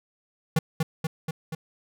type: tone with echo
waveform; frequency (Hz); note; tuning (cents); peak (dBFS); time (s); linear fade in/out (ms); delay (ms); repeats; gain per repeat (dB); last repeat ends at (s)
square; 160; D#3; +49; -19; 0.56-0.59; 5; 240; 4; -3; 1.55
effects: none